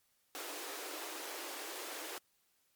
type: high-pass noise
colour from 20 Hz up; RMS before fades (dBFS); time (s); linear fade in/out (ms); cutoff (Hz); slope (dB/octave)
pink; -44; 0.35-2.18; 0; 290; 96
effects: white hiss -75 dBFS RMS until 2.75 s + MP3 96 kbps